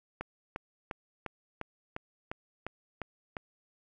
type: click train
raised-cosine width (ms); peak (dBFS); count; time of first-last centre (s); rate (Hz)
0.5; -21; 10; 0.21-3.368; 2.85
effects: none